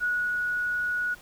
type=tone with ADSR envelope; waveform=sine; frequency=1461 Hz; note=F#6; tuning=22 cents flat; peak=-23 dBFS; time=0-1.15 s; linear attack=35 ms; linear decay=280 ms; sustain=-2 dB; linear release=17 ms; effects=pink hiss -51 dBFS RMS until 1.21 s